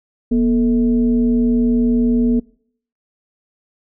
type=tone with frequency modulation; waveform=sine; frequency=240 Hz; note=B3; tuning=49 cents flat; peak=-12 dBFS; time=0.31-2.4 s; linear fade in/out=10 ms; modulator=200 Hz; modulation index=0.56; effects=noise-tail reverb RT60 0.6 s tail -24 dB re dry